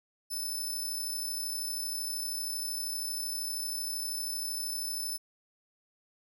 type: tone with amplitude modulation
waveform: 15% pulse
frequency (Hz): 5274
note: E8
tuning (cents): 0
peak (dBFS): -26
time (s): 0.3-5.18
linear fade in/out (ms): 20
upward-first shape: sine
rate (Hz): 32.8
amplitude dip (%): 30
effects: none